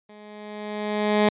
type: tone with level ramp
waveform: 15% pulse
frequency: 210 Hz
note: G#3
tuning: 19 cents sharp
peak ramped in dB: -39 to -9 dBFS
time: 0.09-1.29 s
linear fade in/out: 5 ms
effects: resampled to 8000 Hz